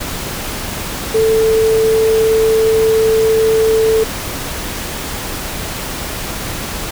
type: tone in noise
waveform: sine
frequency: 443.1 Hz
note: A4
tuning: 12 cents sharp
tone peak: -9 dBFS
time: 1.14-4.04 s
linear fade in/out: 10 ms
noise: pink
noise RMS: -23 dBFS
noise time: 0-6.91 s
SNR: +11 dB
effects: none